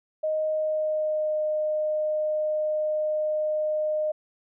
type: tone with pitch glide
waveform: sine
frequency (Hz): 622 to 613.4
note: D#5 to D#5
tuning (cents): -1 to -25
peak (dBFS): -23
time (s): 0.23-4.12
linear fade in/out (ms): 10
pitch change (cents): -24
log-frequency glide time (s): 0.47-1.41
effects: none